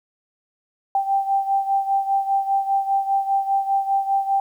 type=beating tone pair; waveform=sine; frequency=784 / 789 Hz; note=G5 / G5; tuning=0 / +11 cents; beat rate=5 Hz; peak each=-19 / -24 dBFS; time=0.95-4.4 s; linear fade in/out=2 ms; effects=9-bit